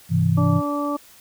sine chord, Ab augmented, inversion none, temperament equal with one note detuned, 101.4 / 130.81 / 164.81 Hz, Ab2 / C3 / E3, -41 / 0 / 0 cents, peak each -21 / -22 / -18 dBFS, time 0.09-0.62 s, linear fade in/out 50 ms
harmonic tone, 289.8 Hz, D4, 23 cents flat, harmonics 1 / 2 / 3 / 4, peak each -24 / -28 / -34 / -27 dBFS, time 0.37-0.97 s, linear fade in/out 10 ms
effects white hiss -49 dBFS RMS until 1.2 s

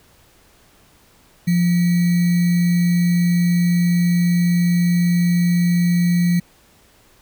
sine tone with sample-and-hold, 174.6 Hz, F3, in tune, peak -13 dBFS, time 1.47-6.4 s, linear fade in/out 10 ms, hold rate 2100 Hz, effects pink hiss -53 dBFS RMS until 7.21 s

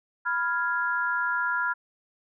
sine chord, F diminished, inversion second, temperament equal, 987.8 / 1396.9 / 1661.2 Hz, Cb6 / F6 / Ab6, 0 / 0 / 0 cents, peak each -30 / -26 / -31 dBFS, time 0.25-1.74 s, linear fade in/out 20 ms, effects none

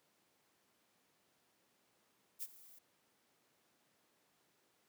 violet noise with ADSR envelope, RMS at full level -41 dBFS, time 2.39-2.79 s, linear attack 37 ms, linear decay 37 ms, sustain -19 dB, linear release 7 ms, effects pink hiss -75 dBFS RMS until 4.88 s + high-pass 200 Hz 12 dB/octave

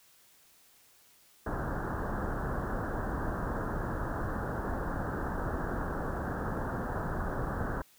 pink low-pass noise, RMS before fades -34 dBFS, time 1.46-7.82 s, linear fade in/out 5 ms, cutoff 1700 Hz, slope 96 dB/octave, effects white hiss -62 dBFS RMS until 7.98 s

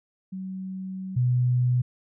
sine tone pair in turn, 188.7 / 124.27 Hz, F#3 / B2, +34 / +11 cents, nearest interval perfect fifth, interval 723 cents, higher first, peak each -31 / -19 dBFS, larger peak second, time 0.32-1.16 / 1.16-1.82 s, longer first, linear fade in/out 10 ms, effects none

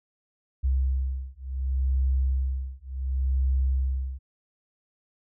sine beating tone pair, 65.41 / 66.1 Hz, C2 / C2, 0 / +18 cents, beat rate 0.69 Hz, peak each -26 dBFS, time 0.63-4.19 s, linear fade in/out 20 ms, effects none

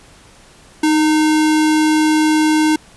sine tone with sample-and-hold, 310.4 Hz, D#4, 4 cents flat, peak -10 dBFS, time 0.83-2.76 s, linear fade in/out 5 ms, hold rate 1225 Hz, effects pink hiss -45 dBFS RMS until 2.96 s + resampled to 24000 Hz

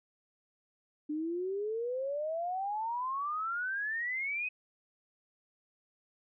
sine exponential sweep, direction up, 295.1 to 2545 Hz, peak -32 dBFS, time 1.09-4.49 s, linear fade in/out 10 ms, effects none

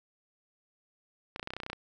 clicks, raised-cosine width 0.3 ms, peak -21 dBFS, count 12, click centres 1.361 / 1.396 / 1.429 / 1.474 / 1.505 / 1.536 / 1.566 / 1.602 / 1.634 / 1.664 / 1.7 / 1.731 s, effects none

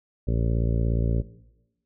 harmonic tone, 57 Hz, A#1, 38 cents flat, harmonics 1 / 2 / 3 / 4 / 5 / 6 / 7 / 8 / 9 / 10, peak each -24 / -26 / -32 / -33 / -37 / -41 / -37 / -39 / -43 / -42 dBFS, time 0.27-1.22 s, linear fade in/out 10 ms, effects noise-tail reverb RT60 1.0 s tail -18 dB re dry

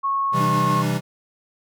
sine tone with pitch glide, 1098 to 1086 Hz, C#6 to C#6, -17 to -36 cents, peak -19 dBFS, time 0.03-0.83 s, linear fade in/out 20 ms, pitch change -19 cents, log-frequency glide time 0.38-0.51 s
square chord, C major, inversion none, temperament equal, 130.81 / 164.81 / 196 Hz, C3 / E3 / G3, 0 / 0 / 0 cents, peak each -25 / -25 / -27 dBFS, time 0.32-1.01 s, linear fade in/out 50 ms
square tone with tremolo, 300.1 Hz, D4, 38 cents sharp, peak -27 dBFS, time 0.39-0.99 s, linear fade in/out 20 ms, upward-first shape triangle, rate 6.8 Hz, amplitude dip 60%
effects none

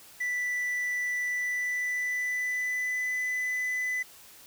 triangle tone with pitch glide, 1975.5 to 2002 Hz, B6 to B6, 0 to +23 cents, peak -26 dBFS, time 0.2-4.03 s, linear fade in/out 10 ms, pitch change +23 cents, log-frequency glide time 1.2-3.09 s, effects white hiss -52 dBFS RMS until 4.46 s

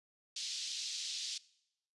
pink band-pass noise, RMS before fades -41 dBFS, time 0.36-1.38 s, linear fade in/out 5 ms, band 3600 to 6100 Hz, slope 24 dB/octave, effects noise-tail reverb RT60 0.8 s tail -21 dB re dry + resampled to 24000 Hz

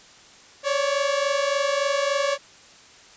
sawtooth tone pair together, 551 / 574.5 Hz, C#5 / D5, -11 / -38 cents, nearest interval minor second, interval 73 cents, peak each -20 dBFS, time 0.63-2.38 s, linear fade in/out 50 ms, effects white hiss -49 dBFS RMS until 3.16 s + resampled to 16000 Hz

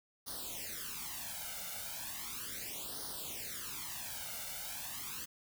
white noise with flanger, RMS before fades -43 dBFS, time 0.26-5.26 s, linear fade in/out 20 ms, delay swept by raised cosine 0.2 to 1.4 ms, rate 0.36 Hz, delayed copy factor +0.95, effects none

